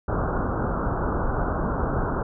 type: low-pass noise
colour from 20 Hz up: pink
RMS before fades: -25 dBFS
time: 0.08-2.23 s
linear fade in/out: 5 ms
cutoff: 1500 Hz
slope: 96 dB/octave
effects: none

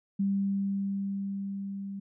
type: tone with level ramp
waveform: sine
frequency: 197.3 Hz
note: G3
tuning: 11 cents sharp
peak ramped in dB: -24 to -35 dBFS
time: 0.19-2 s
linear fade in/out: 10 ms
effects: none

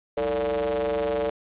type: ring-modulated tone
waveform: square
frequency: 65.41 Hz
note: C2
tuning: in tune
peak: -21 dBFS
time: 0.17-1.3 s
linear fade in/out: 5 ms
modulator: 512 Hz
effects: resampled to 8000 Hz + 8-bit

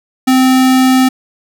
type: tone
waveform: square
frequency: 259.2 Hz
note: C4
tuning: 16 cents flat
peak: -7 dBFS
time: 0.27-1.09 s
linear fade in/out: 10 ms
effects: none

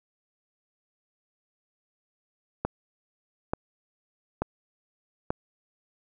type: click train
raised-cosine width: 1 ms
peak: -12 dBFS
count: 4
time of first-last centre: 2.65-5.305 s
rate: 1.13 Hz
effects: none

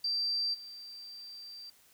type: tone with level steps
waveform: sine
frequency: 4691 Hz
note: D8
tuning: 3 cents flat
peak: -29 / -44 dBFS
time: 0.04-1.7 s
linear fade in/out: 5 ms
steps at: 0.53 s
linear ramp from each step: 20 ms
effects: white hiss -63 dBFS RMS until 1.93 s

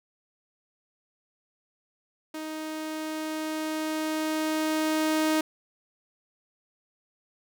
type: tone with level ramp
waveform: sawtooth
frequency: 312.4 Hz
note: D#4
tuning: 7 cents sharp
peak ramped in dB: -30 to -18 dBFS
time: 2.34-5.41 s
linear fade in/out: 5 ms
effects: none

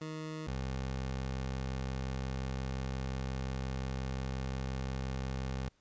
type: tone pair in turn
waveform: 20% pulse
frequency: 156.6 / 65.68 Hz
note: D#3 / C2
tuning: +11 / +7 cents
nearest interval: octave + minor third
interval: 1504 cents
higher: first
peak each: -34 / -30 dBFS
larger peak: second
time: 0.01-0.47 / 0.47-5.69 s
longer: second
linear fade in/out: 5 ms
effects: pink hiss -72 dBFS RMS until 5.8 s + resampled to 16000 Hz

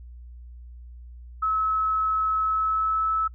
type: tone with pitch glide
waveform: sine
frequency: 1293 to 1305 Hz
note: E6 to E6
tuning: -34 to -18 cents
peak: -21 dBFS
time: 1.42-3.28 s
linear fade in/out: 10 ms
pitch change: +16 cents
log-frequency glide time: 2.4-3.1 s
effects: noise-tail reverb RT60 0.1 s tail -24 dB re dry + added 60 Hz sine -40 dBFS peak until 3.34 s

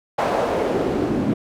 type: noise with band-pass filter sweep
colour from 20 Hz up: pink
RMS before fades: -21 dBFS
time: 0.18-1.34 s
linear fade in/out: 10 ms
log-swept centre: 750 to 230 Hz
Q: 1.9
effects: none

